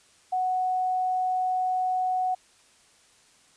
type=tone; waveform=sine; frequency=740 Hz; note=F#5; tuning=in tune; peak=-23 dBFS; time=0.32-2.35 s; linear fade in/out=10 ms; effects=white hiss -59 dBFS RMS until 3.56 s + resampled to 22050 Hz